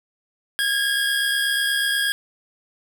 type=tone pair together; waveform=25% pulse; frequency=1631.7 / 1700 Hz; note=G#6 / G#6; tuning=-31 / +40 cents; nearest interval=minor second; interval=71 cents; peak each=-16 / -25 dBFS; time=0.59-2.12 s; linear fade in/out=0 ms; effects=none